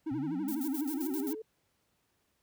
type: tone with vibrato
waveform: triangle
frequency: 289.4 Hz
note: D4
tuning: 25 cents flat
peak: -30 dBFS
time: 0.06-1.35 s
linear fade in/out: 10 ms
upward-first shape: sine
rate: 12 Hz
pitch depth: 190 cents each way
type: linear sweep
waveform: sine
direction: up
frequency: 115.6 to 446.8 Hz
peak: -39 dBFS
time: 0.11-1.42 s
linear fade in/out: 5 ms
type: noise with tremolo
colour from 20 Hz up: violet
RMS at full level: -41 dBFS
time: 0.48-1.33 s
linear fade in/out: 5 ms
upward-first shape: square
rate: 7.6 Hz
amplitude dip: 75%
effects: pink hiss -75 dBFS RMS until 2.42 s + high-pass 60 Hz 12 dB/octave